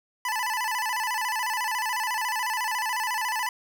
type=tone with vibrato; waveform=25% pulse; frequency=932.3 Hz; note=A#5; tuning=in tune; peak=-22 dBFS; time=0.25-3.49 s; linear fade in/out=2 ms; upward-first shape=square; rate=14 Hz; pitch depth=110 cents each way; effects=none